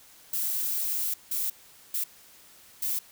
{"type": "noise bursts at uneven times", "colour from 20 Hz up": "violet", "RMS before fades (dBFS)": -29, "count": 4, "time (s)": [[0.33, 1.14], [1.31, 1.5], [1.94, 2.04], [2.82, 2.99]], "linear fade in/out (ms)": 5, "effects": ["white hiss -54 dBFS RMS until 3.11 s"]}